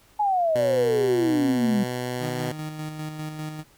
sine exponential sweep, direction down, 856 to 196 Hz, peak -19 dBFS, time 0.19-1.84 s, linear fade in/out 10 ms
10% pulse tone with pitch glide, 123.47 to 124.47 Hz, B2 to B2, 0 to +14 cents, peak -19 dBFS, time 0.55-2.52 s, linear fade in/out 5 ms, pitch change +14 cents, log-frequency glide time 0.87-1.01 s
30% pulse tone with tremolo, 154.3 Hz, D#3, 14 cents flat, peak -27 dBFS, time 2.19-3.64 s, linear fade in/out 50 ms, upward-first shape square, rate 5 Hz, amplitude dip 40%
effects pink hiss -57 dBFS RMS until 3.77 s

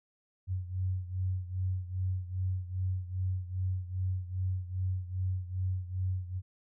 sine beating tone pair, 92 / 94.5 Hz, F#2 / F#2, -9 / +37 cents, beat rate 2.5 Hz, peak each -32 / -36 dBFS, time 0.47-6.42 s, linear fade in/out 50 ms, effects none

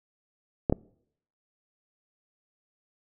clicks, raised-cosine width 2 ms, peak -9 dBFS, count 2, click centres 0.698 / 0.725 s, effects noise-tail reverb RT60 0.7 s tail -26 dB re dry

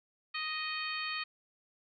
harmonic tone, 623 Hz, D#5, 2 cents sharp, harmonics 2 / 3 / 4 / 5 / 6 / 7, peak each -41 / -41 / -39 / -44 / -46 / -42 dBFS, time 0.34-1.24 s, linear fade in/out 10 ms, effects none

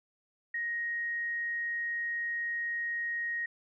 sine tone, 1876 Hz, A#6, 11 cents sharp, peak -31 dBFS, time 0.54-3.46 s, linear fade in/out 5 ms, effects none

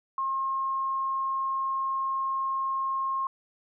sine tone, 1072 Hz, C6, 42 cents sharp, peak -26 dBFS, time 0.18-3.27 s, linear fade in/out 2 ms, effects none

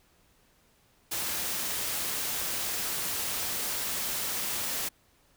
white noise, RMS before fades -32 dBFS, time 1.11-4.89 s, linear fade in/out 10 ms, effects pink hiss -65 dBFS RMS until 5.36 s

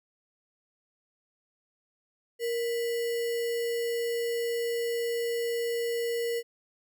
sine tone with sample-and-hold, 468.1 Hz, A#4, 7 cents sharp, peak -27 dBFS, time 2.39-6.43 s, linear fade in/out 50 ms, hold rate 2450 Hz, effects none

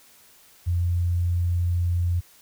sine tone, 87.31 Hz, F2, in tune, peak -20 dBFS, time 0.66-2.21 s, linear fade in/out 20 ms, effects white hiss -54 dBFS RMS until 2.41 s

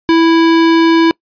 square tone, 329.6 Hz, E4, in tune, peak -7 dBFS, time 0.09-1.11 s, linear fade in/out 0 ms, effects noise-tail reverb RT60 0.1 s tail -26 dB re dry + resampled to 11025 Hz

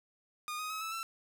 sawtooth tone with pitch steps, 1223 / 1250.9 / 1279.4 / 1308.5 / 1338.3 Hz, D#6 / D#6 / D#6 / E6 / E6, -30 / +9 / +48 / -13 / +26 cents, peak -33 dBFS, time 0.48-1.03 s, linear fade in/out 0 ms, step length 110 ms, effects none

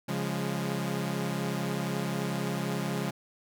sawtooth chord, Db major, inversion none, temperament equal with one note detuned, 138.59 / 174.61 / 205.9 Hz, Db3 / F3 / Ab3, 0 / 0 / -15 cents, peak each -30 dBFS, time 0.08-3.11 s, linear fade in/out 10 ms, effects none

